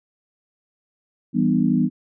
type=chord; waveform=sine; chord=E minor seventh; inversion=none; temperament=equal with one note detuned; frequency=164.81 / 196 / 246.9 / 300.9 Hz; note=E3 / G3 / B3 / D4; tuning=0 / 0 / 0 / +42 cents; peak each=-23 / -21 / -19 / -24 dBFS; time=1.33-1.9 s; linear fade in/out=50 ms; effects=none